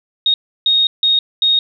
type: tone bursts at uneven times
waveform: sine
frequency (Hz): 3729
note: A#7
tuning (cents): 0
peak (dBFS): -10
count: 4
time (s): 0.26-0.34 / 0.66-0.87 / 1.03-1.19 / 1.42-1.59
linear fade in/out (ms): 2
effects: none